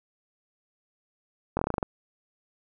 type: slowing click train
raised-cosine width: 1 ms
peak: -12 dBFS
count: 9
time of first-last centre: 1.57-1.828 s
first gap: 21 ms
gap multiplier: 1.12
effects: none